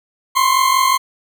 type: tone pair together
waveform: 40% pulse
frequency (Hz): 1031.6 / 1077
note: C6 / C6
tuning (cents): -25 / +50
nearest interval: minor second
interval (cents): 75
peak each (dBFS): -14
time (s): 0.35-0.98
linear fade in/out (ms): 20
effects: none